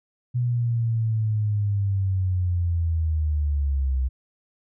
sine linear sweep, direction down, 123.47 to 63.4 Hz, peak -20 dBFS, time 0.34-4.09 s, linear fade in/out 20 ms, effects none

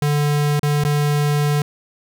square tone with dropouts, 146.83 Hz, D3, in tune, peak -16 dBFS, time 0.02-1.62 s, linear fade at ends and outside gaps 2 ms, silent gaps 0.595-0.63 / 0.838-0.849 s, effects none

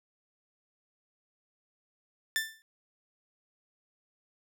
sawtooth tone with exponential decay, 1773 Hz, A6, 13 cents sharp, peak -21 dBFS, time 2.36-2.62 s, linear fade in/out 0 ms, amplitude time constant 55 ms, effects none

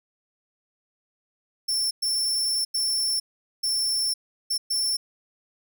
sawtooth tone bursts at uneven times, 5390 Hz, E8, 38 cents sharp, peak -20 dBFS, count 6, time 1.68-1.91 / 2.02-2.65 / 2.74-3.2 / 3.63-4.14 / 4.5-4.58 / 4.7-4.97 s, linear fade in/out 10 ms, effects none

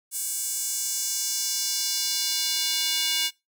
square tone with high-pass filter sweep, 318.5 Hz, D#4, 41 cents sharp, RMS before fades -27 dBFS, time 0.11-3.31 s, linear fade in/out 50 ms, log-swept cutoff 8800 to 3200 Hz, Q 1.9, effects noise-tail reverb RT60 0.2 s tail -20 dB re dry

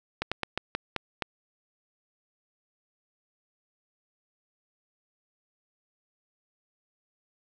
slowing click train, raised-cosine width 0.3 ms, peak -12 dBFS, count 7, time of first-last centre 0.22-1.222 s, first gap 96 ms, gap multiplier 1.22, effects none

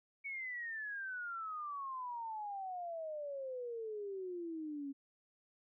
sine exponential sweep, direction down, 2245 to 272.6 Hz, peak -40 dBFS, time 0.24-4.93 s, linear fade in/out 20 ms, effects none

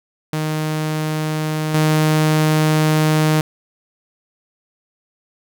sawtooth tone with level steps, 155.1 Hz, D#3, 5 cents flat, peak -15 / -9 dBFS, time 0.33-3.41 s, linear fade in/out 2 ms, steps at 1.74 s, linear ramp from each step 2 ms, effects none

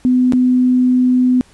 sine tone with dropouts, 251.9 Hz, B3, 34 cents sharp, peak -9 dBFS, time 0.05-1.41 s, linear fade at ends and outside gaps 0 ms, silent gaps 0.323-0.334 s, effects pink hiss -49 dBFS RMS until 1.53 s + resampled to 24000 Hz

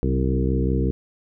harmonic tone with a mistuned harmonic, 65.41 Hz, C2, in tune, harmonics 1 / 2 / 3 / 4 / 5 / 6 / 7, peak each -22 / -25 / -27 / -28 / -29 / -30 / -30 dBFS, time 0.03-0.91 s, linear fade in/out 0 ms, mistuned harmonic 3, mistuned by -40 cents, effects none

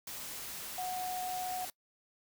sine tone in noise, 734 Hz, F#5, 14 cents flat, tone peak -35 dBFS, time 0.78-1.65 s, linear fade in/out 2 ms, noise white, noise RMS -43 dBFS, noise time 0.07-1.7 s, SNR +5 dB, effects noise-tail reverb RT60 0.1 s tail -23 dB re dry

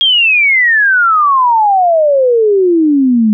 sine exponential sweep, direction down, 3283 to 207.7 Hz, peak -6 dBFS, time 0.01-3.33 s, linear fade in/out 0 ms, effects none

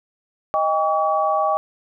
sine tone cluster, 626 / 798 / 1136 Hz, D#5 / G5 / C#6, +10 / +31 / +42 cents, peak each -21 dBFS, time 0.54-1.57 s, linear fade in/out 0 ms, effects none

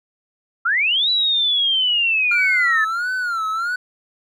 sine linear two-way sweep, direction up then down, 1298 to 3968 to 1720 Hz, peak -15 dBFS, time 0.65-2.85 s, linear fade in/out 10 ms, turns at 1.1 s
triangle tone with vibrato, 1396.9 Hz, F6, in tune, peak -18 dBFS, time 2.31-3.76 s, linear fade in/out 5 ms, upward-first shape sine, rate 1.5 Hz, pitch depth 140 cents each way
effects none

